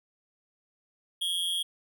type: tone with amplitude modulation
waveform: square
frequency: 3271 Hz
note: G#7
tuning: 27 cents flat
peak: -25 dBFS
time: 1.21-1.63 s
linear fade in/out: 10 ms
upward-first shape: sine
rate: 177 Hz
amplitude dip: 70%
effects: none